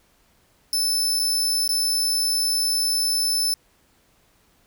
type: tone with dropouts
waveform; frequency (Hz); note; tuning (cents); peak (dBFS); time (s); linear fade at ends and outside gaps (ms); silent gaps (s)
sawtooth; 5270; E8; -1; -17; 0.73-3.54; 1; 1.193-1.197 / 1.678-1.691
effects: pink hiss -61 dBFS RMS until 4.66 s